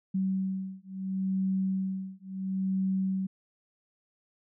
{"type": "beating tone pair", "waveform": "sine", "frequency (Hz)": [190, 190.73], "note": ["F#3", "G3"], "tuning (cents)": [46, -47], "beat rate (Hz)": 0.73, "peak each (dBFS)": -31, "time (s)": [0.14, 3.27], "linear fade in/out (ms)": 10, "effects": []}